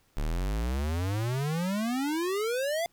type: exponential sweep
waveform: square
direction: up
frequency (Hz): 35 to 699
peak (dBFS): -28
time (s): 0.17-2.86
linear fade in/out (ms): 0
effects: pink hiss -67 dBFS RMS until 2.92 s